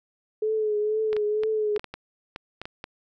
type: tone with vibrato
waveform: sine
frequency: 427.9 Hz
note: A4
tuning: 48 cents flat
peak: -22 dBFS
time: 0.42-1.78 s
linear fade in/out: 5 ms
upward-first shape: triangle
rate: 2.1 Hz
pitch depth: 47 cents each way
type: clicks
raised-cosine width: 0.3 ms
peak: -19 dBFS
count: 11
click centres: 1.13 / 1.166 / 1.435 / 1.763 / 1.795 / 1.843 / 1.94 / 2.361 / 2.616 / 2.655 / 2.841 s
effects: none